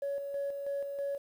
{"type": "tone with tremolo", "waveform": "sine", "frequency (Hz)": 561, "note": "C#5", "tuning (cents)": 21, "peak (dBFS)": -30, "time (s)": [0.02, 1.18], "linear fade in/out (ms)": 5, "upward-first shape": "square", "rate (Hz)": 3.1, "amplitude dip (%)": 45, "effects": ["tanh soft clip ceiling -28 dBFS", "10-bit"]}